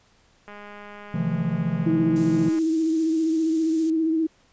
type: click train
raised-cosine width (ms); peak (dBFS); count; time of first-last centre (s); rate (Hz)
0.5; -27; 435; 0.48-2.587; 206
type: chord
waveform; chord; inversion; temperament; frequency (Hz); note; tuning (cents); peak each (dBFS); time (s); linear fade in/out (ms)
triangle; F dominant seventh; second; equal with one note detuned; 130.81 / 159.66 / 174.61 / 220; C3 / Eb3 / F3 / A3; 0 / +45 / 0 / 0; -29 / -24 / -24 / -28; 1.14-2.49; 5
type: tone with vibrato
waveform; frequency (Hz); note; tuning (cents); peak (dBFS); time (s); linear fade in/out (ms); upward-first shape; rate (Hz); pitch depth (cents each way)
sine; 321.3; E4; -44; -19; 1.86-4.27; 10; sine; 15; 35
type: noise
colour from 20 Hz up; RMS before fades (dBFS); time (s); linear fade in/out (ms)
violet; -35; 2.16-3.9; 0
effects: pink hiss -60 dBFS RMS until 4.52 s + resampled to 16000 Hz